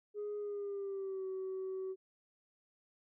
sine tone with pitch glide, 415.3 to 378.6 Hz, G#4 to F#4, 0 to +40 cents, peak -36 dBFS, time 0.14-1.96 s, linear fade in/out 50 ms, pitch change -160 cents, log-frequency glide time 0.38-1.26 s, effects tanh soft clip ceiling -35 dBFS

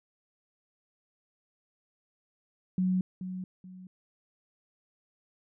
sine tone with echo, 184.7 Hz, F#3, 3 cents flat, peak -24 dBFS, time 2.78-3.01 s, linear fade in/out 2 ms, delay 430 ms, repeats 2, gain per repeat -10 dB, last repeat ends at 3.87 s, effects none

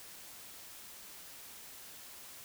silence, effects white hiss -51 dBFS RMS until 2.44 s

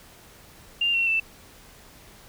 sine tone with pitch steps, 2794 / 2725 / 2659 Hz, F7 / F7 / E7, 0 / -43 / +14 cents, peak -20 dBFS, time 0.81-1.2 s, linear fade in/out 5 ms, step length 130 ms, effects pink hiss -50 dBFS RMS until 2.28 s

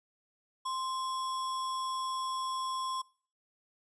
sine tone with sample-and-hold, 1046.5 Hz, C6, in tune, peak -32 dBFS, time 0.65-3.02 s, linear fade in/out 10 ms, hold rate 4410 Hz, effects noise-tail reverb RT60 0.5 s tail -24 dB re dry + resampled to 22050 Hz

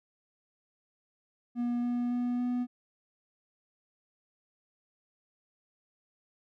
triangle tone with pitch steps, 240.7 / 242.5 / 244.3 / 246.2 Hz, B3 / B3 / B3 / B3, -44 / -31 / -19 / -5 cents, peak -26 dBFS, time 1.55-2.67 s, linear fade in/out 50 ms, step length 280 ms, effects none

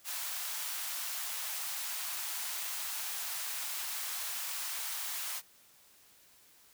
white high-pass noise, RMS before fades -38 dBFS, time 0.04-5.42 s, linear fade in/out 50 ms, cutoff 740 Hz, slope 24 dB/octave, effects white hiss -62 dBFS RMS until 6.73 s

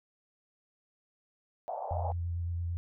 white band-pass noise, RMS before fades -37 dBFS, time 1.68-2.12 s, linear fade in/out 0 ms, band 580 to 810 Hz, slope 48 dB/octave
sine tone with vibrato, 85.8 Hz, F2, 30 cents flat, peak -31 dBFS, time 1.91-2.77 s, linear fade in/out 0 ms, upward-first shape square, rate 8.9 Hz, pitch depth 15 cents each way
effects none

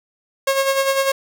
sawtooth tone with tremolo, 543 Hz, C#5, 36 cents flat, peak -10 dBFS, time 0.47-1.12 s, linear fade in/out 5 ms, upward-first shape sine, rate 10 Hz, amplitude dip 55%, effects none

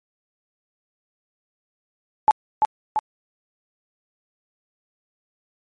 sine tone with echo, 860 Hz, A5, 40 cents flat, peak -9 dBFS, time 2.28-2.31 s, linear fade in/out 0 ms, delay 340 ms, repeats 2, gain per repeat -4 dB, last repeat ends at 2.99 s, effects MP3 48 kbps

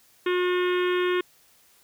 harmonic tone, 360.1 Hz, F#4, 47 cents flat, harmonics 1 / 3 / 4 / 5 / 6 / 7 / 8 / 9 / 10, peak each -22 / -32 / -34 / -34 / -38 / -38 / -40 / -39 / -44 dBFS, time 0.26-1.21 s, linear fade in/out 5 ms, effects white hiss -59 dBFS RMS until 1.83 s

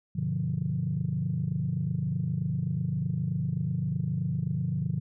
sine chord, G dominant seventh, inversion none, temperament equal, 98 / 123.47 / 146.83 / 174.61 Hz, G2 / B2 / D3 / F3, 0 / 0 / 0 / 0 cents, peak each -36 / -32 / -30 / -31 dBFS, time 0.15-5 s, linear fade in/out 10 ms, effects tanh soft clip ceiling -18 dBFS

